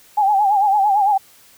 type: tone with vibrato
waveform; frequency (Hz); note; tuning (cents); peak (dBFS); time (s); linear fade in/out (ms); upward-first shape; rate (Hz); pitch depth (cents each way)
sine; 810; G#5; -43; -12; 0.17-1.18; 10; sine; 8.9; 89
effects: white hiss -49 dBFS RMS until 1.57 s